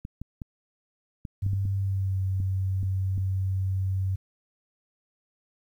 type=clicks; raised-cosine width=5 ms; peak=-23 dBFS; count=10; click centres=0.051 / 0.216 / 0.418 / 1.252 / 1.464 / 1.533 / 1.654 / 2.402 / 2.831 / 3.179 s
type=tone with pitch glide; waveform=sine; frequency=98 to 95.1 Hz; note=G2 to F#2; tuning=0 to +48 cents; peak=-24 dBFS; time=1.42-4.16 s; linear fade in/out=10 ms; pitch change=-52 cents; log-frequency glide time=1.76-2.19 s
effects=10-bit